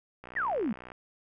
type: click train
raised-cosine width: 0.5 ms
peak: -29 dBFS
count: 43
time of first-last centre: 0.24-0.919 s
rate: 61.9 Hz
type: exponential sweep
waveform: sine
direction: down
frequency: 1971 to 191.7 Hz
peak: -27 dBFS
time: 0.36-0.73 s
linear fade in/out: 5 ms
effects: none